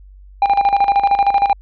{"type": "tone with tremolo", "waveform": "triangle", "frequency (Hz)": 801, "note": "G5", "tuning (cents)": 37, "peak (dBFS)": -7, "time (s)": [0.42, 1.53], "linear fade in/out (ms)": 2, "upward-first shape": "square", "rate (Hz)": 13, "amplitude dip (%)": 70, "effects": ["added 48 Hz sine -38 dBFS peak until 1.61 s", "resampled to 11025 Hz"]}